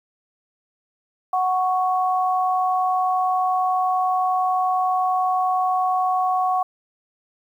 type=tone pair together; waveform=sine; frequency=740 / 1108.7 Hz; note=F#5 / C#6; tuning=0 / 0 cents; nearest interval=perfect fifth; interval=700 cents; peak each=-19 / -23 dBFS; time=1.33-6.63 s; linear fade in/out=5 ms; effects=9-bit